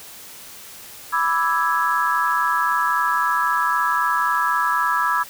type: chord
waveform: sine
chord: E dominant seventh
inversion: second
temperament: equal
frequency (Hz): 987.8 / 1174.7 / 1318.5 / 1661.2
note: B5 / D6 / E6 / G#6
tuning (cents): 0 / 0 / 0 / 0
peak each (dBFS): -22 / -24 / -22 / -23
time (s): 1.12-5.24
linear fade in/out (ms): 20
effects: white hiss -40 dBFS RMS until 5.29 s